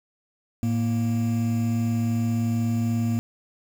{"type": "tone pair together", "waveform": "triangle", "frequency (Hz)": [110.39, 233.1], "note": ["A2", "A#3"], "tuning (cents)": [6, 0], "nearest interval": "octave + minor second", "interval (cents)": 1294, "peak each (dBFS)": -22, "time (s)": [0.63, 3.19], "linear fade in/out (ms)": 0, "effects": ["7-bit"]}